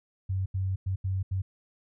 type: tone bursts at uneven times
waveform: sine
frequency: 95 Hz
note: F#2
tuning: 46 cents sharp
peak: -26 dBFS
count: 5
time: 0.29-0.46 / 0.54-0.76 / 0.86-0.96 / 1.04-1.23 / 1.31-1.42 s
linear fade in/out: 10 ms
effects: none